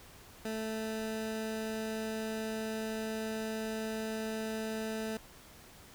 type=tone; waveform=20% pulse; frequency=220 Hz; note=A3; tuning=in tune; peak=-30 dBFS; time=0.45-5.17 s; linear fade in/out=2 ms; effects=pink hiss -55 dBFS RMS until 5.94 s